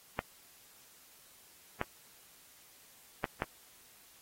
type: clicks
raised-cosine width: 0.5 ms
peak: -16 dBFS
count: 4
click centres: 0.191 / 1.814 / 3.242 / 3.421 s
effects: white hiss -60 dBFS RMS until 4.21 s + AAC 48 kbps